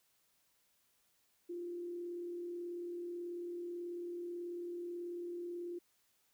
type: tone with frequency modulation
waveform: sine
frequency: 348.5 Hz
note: F4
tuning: 4 cents flat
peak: -40 dBFS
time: 1.49-5.79 s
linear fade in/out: 10 ms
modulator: 38.3 Hz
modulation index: 0.23
effects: white hiss -75 dBFS RMS until 6.33 s